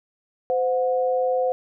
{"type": "tone pair together", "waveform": "sine", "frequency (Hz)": [513.8, 726], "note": ["C5", "F#5"], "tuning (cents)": [-32, -33], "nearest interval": "tritone", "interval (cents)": 599, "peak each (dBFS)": [-20, -25], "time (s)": [0.5, 1.52], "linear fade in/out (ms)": 0, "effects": []}